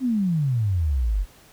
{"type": "exponential sweep", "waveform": "sine", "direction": "down", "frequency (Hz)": [270, 43.65], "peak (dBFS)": -19, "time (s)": [0, 1.26], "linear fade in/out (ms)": 50, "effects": ["pink hiss -52 dBFS RMS until 1.52 s"]}